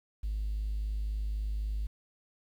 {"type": "tone", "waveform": "triangle", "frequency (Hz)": 51.91, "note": "G#1", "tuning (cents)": 0, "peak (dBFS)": -27, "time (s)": [0.23, 1.87], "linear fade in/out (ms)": 10, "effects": ["tanh soft clip ceiling -27 dBFS", "10-bit"]}